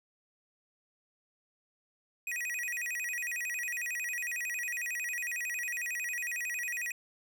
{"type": "tone with vibrato", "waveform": "square", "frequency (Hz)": 2192, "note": "C#7", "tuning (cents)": -20, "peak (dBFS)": -34, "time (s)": [2.27, 6.92], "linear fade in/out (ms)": 2, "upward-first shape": "square", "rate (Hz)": 11, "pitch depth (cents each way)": 230, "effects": []}